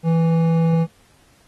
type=tone with hard clipping; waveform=triangle; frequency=164.81 Hz; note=E3; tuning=in tune; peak=-16 dBFS; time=0.03-0.87 s; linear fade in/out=50 ms; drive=14 dB; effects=pink hiss -56 dBFS RMS until 1.47 s + AAC 32 kbps